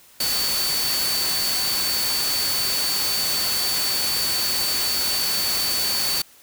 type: tone in noise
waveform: sine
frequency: 4498 Hz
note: C#8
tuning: 24 cents sharp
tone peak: -23 dBFS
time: 0.2-6.22 s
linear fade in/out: 5 ms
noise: white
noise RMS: -25 dBFS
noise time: 0.2-6.22 s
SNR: -1 dB
effects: white hiss -51 dBFS RMS until 6.42 s